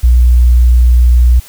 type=tone; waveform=sine; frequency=60.7 Hz; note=B1; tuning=29 cents flat; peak=-3 dBFS; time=0.03-1.4 s; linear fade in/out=10 ms; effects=white hiss -37 dBFS RMS until 1.48 s